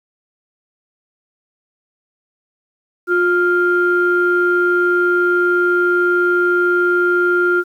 sine tone pair together, 355.2 / 1396.9 Hz, F4 / F6, +29 / 0 cents, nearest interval 2 octaves, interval 2371 cents, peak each -14 dBFS, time 3.07-7.64 s, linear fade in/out 50 ms, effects tanh soft clip ceiling -4 dBFS + 8-bit

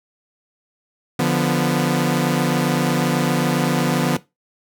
sawtooth chord, B diminished, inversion first, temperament equal, 146.83 / 174.61 / 246.9 Hz, D3 / F3 / B3, 0 / 0 / 0 cents, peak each -17 dBFS, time 1.19-4.17 s, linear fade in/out 5 ms, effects noise-tail reverb RT60 0.2 s tail -17 dB re dry

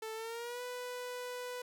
sawtooth tone with pitch glide, 441.2 to 495.2 Hz, A4 to B4, +5 to +5 cents, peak -36 dBFS, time 0.02-1.62 s, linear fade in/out 5 ms, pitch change +200 cents, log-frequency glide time 0.14-0.62 s, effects none

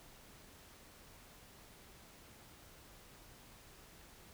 silence, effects pink hiss -59 dBFS RMS until 4.33 s

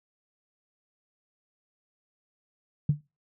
sine tone with exponential decay, 146.83 Hz, D3, in tune, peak -15 dBFS, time 2.89-3.01 s, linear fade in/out 5 ms, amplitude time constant 25 ms, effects noise-tail reverb RT60 0.3 s tail -26 dB re dry + tanh soft clip ceiling -12 dBFS

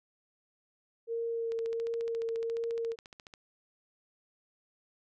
sine tone with vibrato, 459.6 Hz, A#4, 25 cents flat, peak -31 dBFS, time 1.07-2.96 s, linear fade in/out 50 ms, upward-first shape sine, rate 1.4 Hz, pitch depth 12 cents each way
click train, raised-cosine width 0.2 ms, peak -31 dBFS, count 27, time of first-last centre 1.52-3.338 s, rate 14.3 Hz
effects none

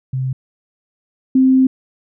sine tone pair in turn, 130.7 / 261.4 Hz, C3 / C4, -1 / -1 cents, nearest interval octave, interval 1200 cents, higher second, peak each -17 / -8 dBFS, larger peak second, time 0.13-0.33 / 1.35-1.67 s, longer second, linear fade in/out 5 ms, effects none

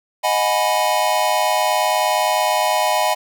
square chord, G# minor seventh, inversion second, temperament equal with one note detuned, 622.3 / 731.1 / 830.6 / 987.8 Hz, D#5 / F#5 / G#5 / B5, 0 / -21 / 0 / 0 cents, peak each -22 dBFS, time 0.23-3.15 s, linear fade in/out 20 ms, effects none

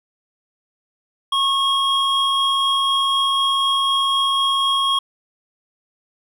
triangle tone pair together, 1093 / 3275 Hz, C#6 / G#7, -25 / -25 cents, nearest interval octave + perfect fifth, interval 1900 cents, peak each -17 dBFS, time 1.32-4.99 s, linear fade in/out 5 ms, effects none

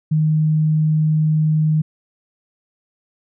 sine tone, 155.2 Hz, D#3, 4 cents flat, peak -13 dBFS, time 0.11-1.82 s, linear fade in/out 10 ms, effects none

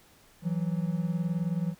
triangle beating tone pair, 164.81 / 183.81 Hz, E3 / F#3, 0 / -11 cents, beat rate 19 Hz, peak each -27 / -29 dBFS, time 0.42-1.75 s, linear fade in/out 50 ms, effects pink hiss -59 dBFS RMS until 1.79 s

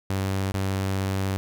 sawtooth tone with dropouts, 96.4 Hz, G2, 28 cents flat, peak -20 dBFS, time 0.1-1.37 s, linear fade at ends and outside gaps 0 ms, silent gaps 0.519-0.542 s, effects none

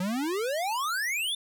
square exponential sweep, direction up, 175.6 to 3632 Hz, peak -28 dBFS, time 0-1.35 s, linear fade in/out 5 ms, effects none

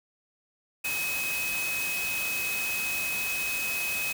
sine tone in noise, 2544 Hz, D#7, 38 cents sharp, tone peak -29 dBFS, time 0.84-4.13 s, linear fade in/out 10 ms, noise white, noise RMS -34 dBFS, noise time 0.84-4.13 s, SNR +2 dB, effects none

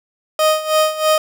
30% pulse tone with tremolo, 622.3 Hz, D#5, in tune, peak -8 dBFS, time 0.39-1.18 s, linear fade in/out 2 ms, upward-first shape sine, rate 3.1 Hz, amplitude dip 80%, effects none

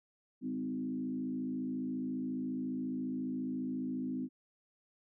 sine tone with frequency modulation, 255.1 Hz, C4, 44 cents flat, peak -34 dBFS, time 0.41-4.29 s, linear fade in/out 50 ms, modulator 54.5 Hz, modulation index 0.94, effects none

